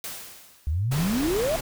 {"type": "noise with exponential decay", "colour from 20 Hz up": "white", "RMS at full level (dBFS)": -33, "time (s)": [0.04, 1.01], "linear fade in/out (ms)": 1, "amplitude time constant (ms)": 210}
{"type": "exponential sweep", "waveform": "sine", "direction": "up", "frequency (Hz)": [69.4, 680], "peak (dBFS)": -22, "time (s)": [0.67, 1.56], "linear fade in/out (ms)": 0}
{"type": "noise", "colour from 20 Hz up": "pink", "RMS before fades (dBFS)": -31, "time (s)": [0.91, 1.61], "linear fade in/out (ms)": 10}
{"effects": []}